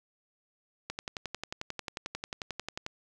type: click train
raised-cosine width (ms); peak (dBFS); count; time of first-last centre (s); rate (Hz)
0.2; -18; 23; 0.9-2.864; 11.2
effects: none